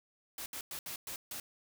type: noise bursts at uneven times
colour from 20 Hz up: white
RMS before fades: -42 dBFS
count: 6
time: 0.38-0.46 / 0.53-0.61 / 0.71-0.79 / 0.86-0.96 / 1.07-1.16 / 1.31-1.4 s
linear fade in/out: 2 ms
effects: none